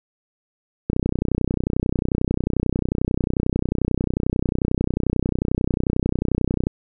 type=click train; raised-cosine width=3 ms; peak=-7 dBFS; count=181; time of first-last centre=0.9-6.669 s; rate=31.2 Hz; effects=none